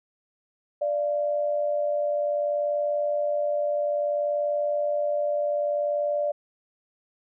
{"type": "tone pair together", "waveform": "sine", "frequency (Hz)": [587.4, 688], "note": ["D5", "F5"], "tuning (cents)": [0, -26], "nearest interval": "minor third", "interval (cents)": 274, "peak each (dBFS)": [-23, -32], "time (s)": [0.81, 6.32], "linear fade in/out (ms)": 10, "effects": []}